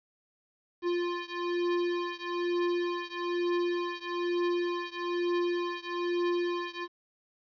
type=beating tone pair; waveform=square; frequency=349.2 / 350.3 Hz; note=F4 / F4; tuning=0 / +5 cents; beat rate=1.1 Hz; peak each=-32 / -33 dBFS; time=0.82-6.88 s; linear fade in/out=50 ms; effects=resampled to 11025 Hz + 10-bit